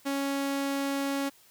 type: tone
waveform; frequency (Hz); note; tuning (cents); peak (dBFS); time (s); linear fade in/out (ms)
sawtooth; 277.2; C#4; 0; -24; 0.05-1.3; 20
effects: white hiss -59 dBFS RMS until 1.5 s